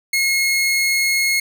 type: tone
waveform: sawtooth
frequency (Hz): 2164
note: C#7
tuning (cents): -42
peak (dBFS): -12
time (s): 0.13-1.4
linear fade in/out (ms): 5
effects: none